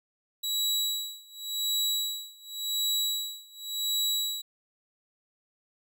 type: tone with tremolo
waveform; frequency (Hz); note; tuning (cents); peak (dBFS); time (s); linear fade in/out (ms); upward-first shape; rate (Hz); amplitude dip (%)
sawtooth; 3900; B7; -23; -22; 0.43-4.42; 10; sine; 0.9; 95
effects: none